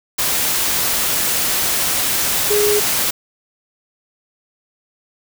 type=tone in noise; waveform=sine; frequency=415.3 Hz; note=G#4; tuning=in tune; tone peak=-14 dBFS; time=2.5-2.8 s; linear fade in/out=10 ms; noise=white; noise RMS=-18 dBFS; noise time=0.18-3.11 s; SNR=+1 dB; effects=none